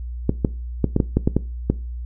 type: clicks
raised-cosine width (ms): 3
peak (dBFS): -3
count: 9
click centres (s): 0.294 / 0.448 / 0.843 / 0.964 / 1.002 / 1.17 / 1.275 / 1.366 / 1.7
effects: noise-tail reverb RT60 0.3 s tail -19 dB re dry + added 60 Hz sine -27 dBFS peak until 2.05 s